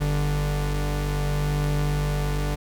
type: tone pair together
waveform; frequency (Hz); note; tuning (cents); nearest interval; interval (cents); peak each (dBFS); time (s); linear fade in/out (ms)
45% pulse; 48.74 / 146.83; G1 / D3; -9 / 0; octave + perfect fifth; 1909; -25; 0-2.56; 20
effects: none